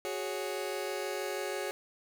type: chord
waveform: sawtooth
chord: F# suspended second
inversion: none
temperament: just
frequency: 370 / 416.2 / 555 Hz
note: F#4 / G#4 / C#5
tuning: 0 / +4 / +2 cents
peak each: -34 dBFS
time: 0.05-1.71 s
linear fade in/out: 0 ms
effects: none